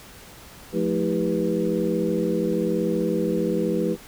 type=tone cluster; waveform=sine; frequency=176 / 217 / 322.8 / 395.8 / 491.1 Hz; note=F3 / A3 / E4 / G4 / B4; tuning=+14 / -24 / -36 / +17 / -10 cents; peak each=-27 dBFS; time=0.72-3.97 s; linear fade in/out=50 ms; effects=pink hiss -45 dBFS RMS until 4.07 s